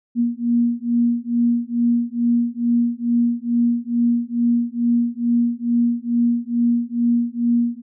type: beating tone pair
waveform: sine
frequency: 236.1 / 238.4 Hz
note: A#3 / A#3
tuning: +22 / +39 cents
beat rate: 2.3 Hz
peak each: -19 dBFS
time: 0.15-7.82 s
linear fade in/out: 50 ms
effects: none